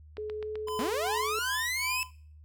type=click train; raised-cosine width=0.3 ms; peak=-28 dBFS; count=8; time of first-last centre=0.17-1.07 s; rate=7.78 Hz
type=tone with pitch glide; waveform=sine; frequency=425.9 to 429.4 Hz; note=G#4 to A4; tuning=+44 to -42 cents; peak=-33 dBFS; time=0.18-1.39 s; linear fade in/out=2 ms; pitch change=+14 cents; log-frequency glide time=0.31-0.53 s
type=tone with tremolo; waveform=square; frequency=1014 Hz; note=B5; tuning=45 cents sharp; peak=-34 dBFS; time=0.67-2.11 s; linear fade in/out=5 ms; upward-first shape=sine; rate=2.6 Hz; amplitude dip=95%
type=linear sweep; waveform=sawtooth; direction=up; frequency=201.1 to 2637 Hz; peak=-26 dBFS; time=0.79-2.03 s; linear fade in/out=0 ms
effects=noise-tail reverb RT60 0.5 s tail -22 dB re dry + added 76 Hz sine -49 dBFS peak until 2.44 s